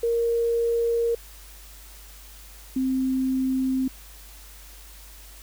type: tone pair in turn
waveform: sine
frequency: 466.2 / 261.6 Hz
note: A#4 / C4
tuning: 0 / 0 cents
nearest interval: minor seventh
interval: 1000 cents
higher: first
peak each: -20 / -21 dBFS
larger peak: first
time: 0.03-1.15 / 2.76-3.88 s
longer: neither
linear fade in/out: 5 ms
effects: added 50 Hz sine -45 dBFS peak until 5.42 s + white hiss -48 dBFS RMS until 5.42 s